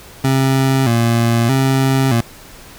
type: tone with vibrato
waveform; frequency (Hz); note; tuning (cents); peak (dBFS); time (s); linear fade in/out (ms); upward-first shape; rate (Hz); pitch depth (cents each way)
25% pulse; 124.8; B2; +19; -8; 0.24-2.21; 5; square; 0.8; 120
effects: pink hiss -39 dBFS RMS until 2.78 s